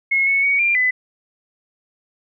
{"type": "tone with pitch steps", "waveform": "sine", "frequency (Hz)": [2171, 2207, 2242, 2385, 2007], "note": ["C#7", "C#7", "C#7", "D7", "B6"], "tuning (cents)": [-37, -8, 19, 26, 27], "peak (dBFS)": -14, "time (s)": [0.11, 0.91], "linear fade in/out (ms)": 10, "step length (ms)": 160, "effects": []}